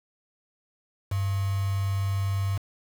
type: tone with quantisation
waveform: sine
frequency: 98 Hz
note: G2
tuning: in tune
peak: -24 dBFS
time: 1.11-2.58 s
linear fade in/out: 10 ms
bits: 6
effects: none